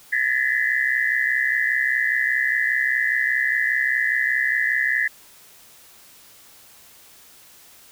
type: tone cluster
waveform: sine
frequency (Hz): 1708 / 1773 / 1880 / 2012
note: G#6 / A6 / A#6 / B6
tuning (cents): +48 / +13 / +14 / +32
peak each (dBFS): -24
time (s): 0.12-5.08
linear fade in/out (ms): 10
effects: white hiss -49 dBFS RMS until 7.91 s